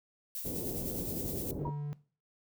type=noise with tremolo; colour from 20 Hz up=violet; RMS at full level=-38 dBFS; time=0.35-1.51 s; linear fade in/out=0 ms; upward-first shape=sine; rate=9.8 Hz; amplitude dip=40%
type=low-pass noise; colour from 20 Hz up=white; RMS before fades=-39 dBFS; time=0.44-1.71 s; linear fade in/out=20 ms; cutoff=460 Hz; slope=24 dB/octave
type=tone; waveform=triangle; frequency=146.2 Hz; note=D3; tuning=7 cents flat; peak=-32 dBFS; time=1.59-1.93 s; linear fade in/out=0 ms
type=tone with exponential decay; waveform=sine; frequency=952 Hz; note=A#5; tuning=36 cents sharp; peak=-34 dBFS; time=1.65-1.93 s; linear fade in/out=5 ms; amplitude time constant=59 ms
effects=noise-tail reverb RT60 0.4 s tail -19 dB re dry